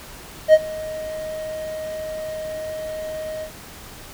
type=tone with ADSR envelope; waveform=triangle; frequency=625 Hz; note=D#5; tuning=8 cents sharp; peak=-3 dBFS; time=0.48-3.51 s; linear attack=55 ms; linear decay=44 ms; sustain=-22 dB; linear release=87 ms; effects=pink hiss -40 dBFS RMS until 4.13 s